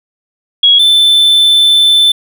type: tone pair in turn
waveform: sine / triangle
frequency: 3322 / 3529 Hz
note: G#7 / A7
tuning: 0 / +4 cents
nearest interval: minor second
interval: 104 cents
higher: second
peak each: -3 / -3 dBFS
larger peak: neither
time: 0.63-0.79 / 0.79-2.12 s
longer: second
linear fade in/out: 5 ms
effects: none